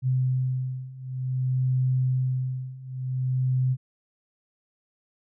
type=beating tone pair; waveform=sine; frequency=128.5 / 129.04 Hz; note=C3 / C3; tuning=-31 / -24 cents; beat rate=0.54 Hz; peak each=-27 / -25 dBFS; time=0.02-3.77 s; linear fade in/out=50 ms; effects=none